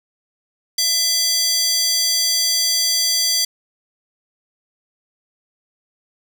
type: tone with high-pass filter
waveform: square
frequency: 670 Hz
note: E5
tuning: 28 cents sharp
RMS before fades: -18 dBFS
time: 0.78-3.45 s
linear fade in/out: 5 ms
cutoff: 4800 Hz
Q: 2.4
effects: none